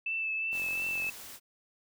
sine tone with vibrato, 2637 Hz, E7, in tune, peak -30 dBFS, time 0.06-1.1 s, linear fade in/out 5 ms, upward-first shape triangle, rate 2.8 Hz, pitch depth 23 cents each way
white noise, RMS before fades -46 dBFS, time 0.51-1.4 s, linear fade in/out 50 ms
click train, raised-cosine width 1 ms, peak -35 dBFS, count 26, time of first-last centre 0.53-1.089 s, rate 44.7 Hz
effects none

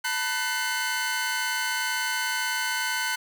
sawtooth tone cluster, 888 / 984 / 1507 / 2116 Hz, A5 / B5 / F#6 / C7, +16 / -7 / +31 / +19 cents, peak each -31 / -31 / -24 / -29 dBFS, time 0.04-3.16 s, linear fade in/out 10 ms, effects none

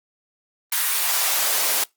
white noise with high-pass filter sweep, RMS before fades -21 dBFS, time 0.72-1.84 s, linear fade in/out 5 ms, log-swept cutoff 1300 to 400 Hz, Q 1.1, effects noise-tail reverb RT60 0.2 s tail -25 dB re dry + Opus 24 kbps

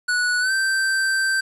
square tone with pitch glide, 1472 to 1559.5 Hz, F#6 to G6, -9 to -9 cents, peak -19 dBFS, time 0.08-1.41 s, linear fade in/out 10 ms, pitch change +100 cents, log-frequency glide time 0.4-0.52 s, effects resampled to 24000 Hz + 8-bit

